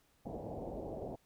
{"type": "low-pass noise", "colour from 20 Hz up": "white", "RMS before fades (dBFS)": -43, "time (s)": [0.25, 1.16], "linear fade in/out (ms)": 10, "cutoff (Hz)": 750, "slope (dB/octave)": 48, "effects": ["pink hiss -72 dBFS RMS until 1.25 s"]}